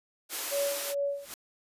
white high-pass noise, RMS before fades -34 dBFS, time 0.29-0.95 s, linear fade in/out 50 ms, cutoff 280 Hz, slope 48 dB/octave
sine tone with tremolo, 565 Hz, C#5, 33 cents sharp, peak -26 dBFS, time 0.51-1.26 s, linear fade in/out 20 ms, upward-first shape sine, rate 2.4 Hz, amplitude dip 85%
white noise with exponential growth, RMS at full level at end -38 dBFS, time 1.05-1.34 s, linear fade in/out 2 ms, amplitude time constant 61 ms
effects resampled to 32000 Hz

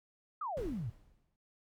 sine exponential sweep, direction down, 1320 to 100 Hz, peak -35 dBFS, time 0.41-0.9 s, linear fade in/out 5 ms
brown noise with exponential decay, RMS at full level -39 dBFS, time 0.57-1.36 s, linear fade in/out 1 ms, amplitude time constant 170 ms
effects noise-tail reverb RT60 0.1 s tail -24 dB re dry + MP3 96 kbps

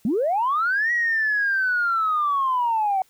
sine linear two-way sweep, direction up then down, 188.6 to 1929 to 745 Hz, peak -18 dBFS, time 0.05-3.02 s, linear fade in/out 2 ms, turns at 0.92 s, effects tanh soft clip ceiling -14 dBFS + white hiss -60 dBFS RMS until 3.09 s

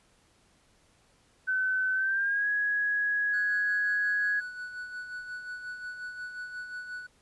sine tone with pitch glide, 1520 to 1667.2 Hz, F#6 to G#6, +46 to +6 cents, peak -25 dBFS, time 1.47-4.41 s, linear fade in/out 20 ms, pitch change +160 cents, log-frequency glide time 1.93-2.48 s
triangle tone with tremolo, 1480 Hz, F#6, in tune, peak -33 dBFS, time 3.33-7.07 s, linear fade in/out 10 ms, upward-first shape sine, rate 5.6 Hz, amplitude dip 50%
effects pink hiss -65 dBFS RMS until 7.21 s + resampled to 24000 Hz

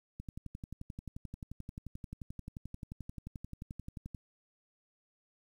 click train, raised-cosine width 5 ms, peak -30 dBFS, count 46, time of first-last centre 0.2-4.147 s, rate 11.4 Hz, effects 10-bit

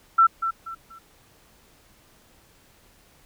sine tone with echo, 1341 Hz, E6, 29 cents sharp, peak -12 dBFS, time 0.18-0.27 s, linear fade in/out 10 ms, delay 240 ms, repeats 3, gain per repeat -10 dB, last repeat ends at 0.99 s, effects pink hiss -57 dBFS RMS until 3.25 s

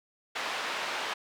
pink band-pass noise, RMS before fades -34 dBFS, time 0.35-1.14 s, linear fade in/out 10 ms, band 740 to 3600 Hz, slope 12 dB/octave, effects none

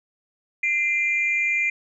sine tone pair together, 2070 / 2390 Hz, C7 / D7, -19 / +30 cents, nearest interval major second, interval 249 cents, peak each -22 / -21 dBFS, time 0.63-1.7 s, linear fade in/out 5 ms, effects tanh soft clip ceiling -13 dBFS

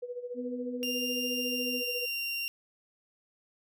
sine tone with tremolo, 490 Hz, B4, 14 cents flat, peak -33 dBFS, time 0.02-2.06 s, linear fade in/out 10 ms, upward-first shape sine, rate 14 Hz, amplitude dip 75%
sine tone, 250 Hz, B3, 21 cents sharp, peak -35 dBFS, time 0.34-1.83 s, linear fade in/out 50 ms
30% pulse tone with pitch glide, 2794 to 2768 Hz, F7 to F7, 0 to -16 cents, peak -29 dBFS, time 0.83-2.48 s, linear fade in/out 0 ms, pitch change -16 cents, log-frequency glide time 1.32-2.22 s
effects none

